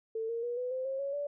sine tone with pitch steps, 446.9 / 463.5 / 480.6 / 498.5 / 516.9 / 536.1 / 555.9 / 576.6 Hz, A4 / A#4 / B4 / B4 / C5 / C5 / C#5 / D5, +27 / -10 / -47 / +16 / -21 / +42 / +5 / -32 cents, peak -32 dBFS, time 0.15-1.27 s, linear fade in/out 5 ms, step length 140 ms, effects none

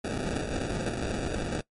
blue noise with sample-and-hold, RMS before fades -31 dBFS, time 0.04-1.61 s, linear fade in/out 5 ms, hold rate 1050 Hz, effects noise-tail reverb RT60 0.1 s tail -20 dB re dry + MP3 48 kbps

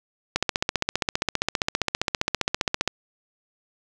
click train, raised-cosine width 0.2 ms, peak -4 dBFS, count 39, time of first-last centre 0.36-2.877 s, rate 15.1 Hz, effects none

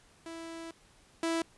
sawtooth tone pair in turn, 329.9 / 329.9 Hz, E4 / E4, +1 / +1 cents, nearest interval unison, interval 0 cents, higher neither, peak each -37 / -25 dBFS, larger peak second, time 0.26-0.71 / 1.23-1.42 s, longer first, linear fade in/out 2 ms, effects pink hiss -62 dBFS RMS until 1.57 s + resampled to 24000 Hz

